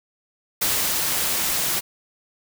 white noise with ADSR envelope, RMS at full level -21 dBFS, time 0.61-1.81 s, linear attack 10 ms, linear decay 270 ms, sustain -2 dB, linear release 26 ms, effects none

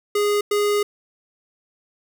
square tone bursts at uneven times, 412.9 Hz, G#4, 10 cents flat, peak -18 dBFS, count 2, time 0.15-0.41 / 0.51-0.83 s, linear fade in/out 5 ms, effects 9-bit

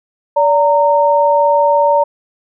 sine tone pair together, 578 / 921.5 Hz, D5 / A#5, -28 / -20 cents, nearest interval minor sixth, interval 808 cents, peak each -11 dBFS, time 0.36-2.04 s, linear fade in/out 10 ms, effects none

